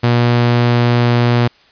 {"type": "tone", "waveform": "sawtooth", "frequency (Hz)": 120.2, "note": "B2", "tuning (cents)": -46, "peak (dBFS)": -6, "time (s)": [0.03, 1.48], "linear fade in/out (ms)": 10, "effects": ["white hiss -49 dBFS RMS until 1.71 s", "resampled to 11025 Hz"]}